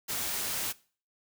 white noise, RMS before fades -33 dBFS, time 0.08-0.73 s, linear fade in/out 20 ms, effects noise-tail reverb RT60 0.4 s tail -20 dB re dry

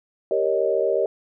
sine chord, Eb dominant seventh, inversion first, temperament equal, 392 / 466.2 / 554.4 / 622.3 Hz, G4 / Bb4 / Db5 / Eb5, 0 / 0 / 0 / 0 cents, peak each -24 dBFS, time 0.31-1.06 s, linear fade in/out 2 ms, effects none

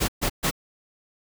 pink noise bursts, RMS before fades -23 dBFS, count 3, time 0-0.512 s, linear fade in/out 20 ms, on 84 ms, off 130 ms, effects none

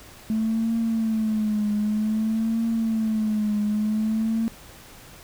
triangle tone with vibrato, 218.3 Hz, A3, 13 cents flat, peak -17 dBFS, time 0.3-4.48 s, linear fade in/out 0 ms, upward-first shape triangle, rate 0.53 Hz, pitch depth 83 cents each way, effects tanh soft clip ceiling -18 dBFS + pink hiss -46 dBFS RMS until 5.23 s

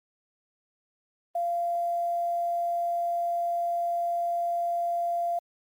sine tone with quantisation, 690 Hz, F5, 21 cents flat, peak -25 dBFS, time 1.35-5.39 s, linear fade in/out 5 ms, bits 9, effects Opus 32 kbps

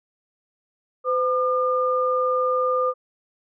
sine tone pair together, 508.9 / 1207 Hz, C5 / D6, -48 / +47 cents, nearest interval octave + minor third, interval 1495 cents, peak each -21 / -22 dBFS, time 1.04-2.94 s, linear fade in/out 50 ms, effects none

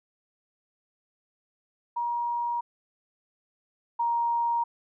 sine tone pair in turn, 950 / 939.1 Hz, A#5 / A#5, +33 / +13 cents, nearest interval unison, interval 20 cents, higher first, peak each -26 / -23 dBFS, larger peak second, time 1.96-2.61 / 3.99-4.64 s, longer neither, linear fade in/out 10 ms, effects none

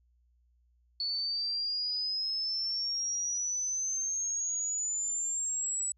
sine exponential sweep, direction up, 4435 to 7902 Hz, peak -30 dBFS, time 1-5.92 s, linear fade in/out 2 ms, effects added 60 Hz sine -65 dBFS peak until 5.97 s

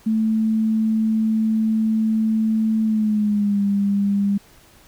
sine tone with pitch glide, 220 to 200.6 Hz, A3 to G3, 0 to +40 cents, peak -16 dBFS, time 0.06-4.38 s, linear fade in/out 10 ms, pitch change -160 cents, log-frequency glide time 2.83-3.62 s, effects pink hiss -51 dBFS RMS until 4.87 s

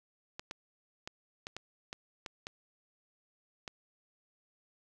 clicks, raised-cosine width 0.2 ms, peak -23 dBFS, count 9, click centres 0.395 / 0.511 / 1.075 / 1.469 / 1.566 / 1.929 / 2.262 / 2.469 / 3.678 s, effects none

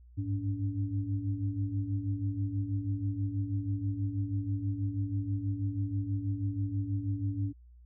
sine tone cluster, 98.2 / 104.4 / 286.7 Hz, G2 / G#2 / D4, +4 / +10 / -42 cents, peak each -35 / -32 / -37 dBFS, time 0.17-7.53 s, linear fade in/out 20 ms, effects added 60 Hz sine -52 dBFS peak until 7.85 s

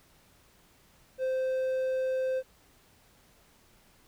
triangle tone, 520 Hz, C5, 11 cents flat, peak -25 dBFS, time 1.18-2.43 s, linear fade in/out 50 ms, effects pink hiss -62 dBFS RMS until 4.07 s

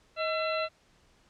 harmonic tone with a mistuned harmonic, 673 Hz, E5, 36 cents sharp, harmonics 1 / 2 / 3 / 4 / 5 / 6, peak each -30 / -34 / -41 / -36 / -49 / -39 dBFS, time 0.16-0.69 s, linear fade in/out 50 ms, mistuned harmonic 1, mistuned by -110 cents, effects pink hiss -64 dBFS RMS until 1.29 s + low-pass 7000 Hz 12 dB/octave

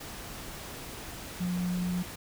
sine tone in noise, 179.1 Hz, F3, 44 cents sharp, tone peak -28 dBFS, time 1.4-2.03 s, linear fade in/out 10 ms, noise pink, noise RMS -42 dBFS, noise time 0-2.16 s, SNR +11 dB, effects none

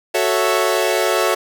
sawtooth chord, F# minor seventh, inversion none, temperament equal, 370 / 440 / 554.4 / 659.3 Hz, F#4 / A4 / C#5 / E5, 0 / 0 / 0 / 0 cents, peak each -17 dBFS, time 0.14-1.35 s, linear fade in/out 10 ms, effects none

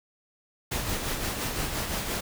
pink noise with tremolo, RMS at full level -29 dBFS, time 0.71-2.21 s, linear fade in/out 10 ms, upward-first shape sine, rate 5.8 Hz, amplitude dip 40%, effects none

